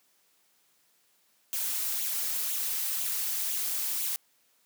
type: noise with flanger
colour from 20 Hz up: blue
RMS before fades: -31 dBFS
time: 1.53-4.16 s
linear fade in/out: 0 ms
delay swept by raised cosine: 0.28 to 4.88 ms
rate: 2 Hz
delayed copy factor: +0.55
effects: white hiss -68 dBFS RMS until 4.65 s + high-pass 150 Hz 12 dB/octave